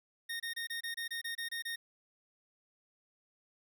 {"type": "tone bursts", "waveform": "25% pulse", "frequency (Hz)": 1849, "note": "A#6", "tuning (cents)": -15, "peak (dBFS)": -33, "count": 11, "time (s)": [0.29, 1.76], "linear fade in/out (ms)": 10, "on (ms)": 110, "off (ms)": 26, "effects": []}